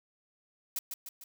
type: noise with echo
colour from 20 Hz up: blue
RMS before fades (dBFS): -34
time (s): 0.76-0.79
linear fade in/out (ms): 2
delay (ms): 150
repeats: 3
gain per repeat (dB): -5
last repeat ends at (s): 1.24
effects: none